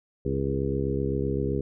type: harmonic tone with a mistuned harmonic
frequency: 67.8 Hz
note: C#2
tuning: 38 cents flat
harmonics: 1 / 2 / 3 / 4 / 5 / 6 / 7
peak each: -32 / -30 / -34 / -33 / -34 / -30 / -35 dBFS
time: 0.25-1.61 s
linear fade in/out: 5 ms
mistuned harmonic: 7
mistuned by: +19 cents
effects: none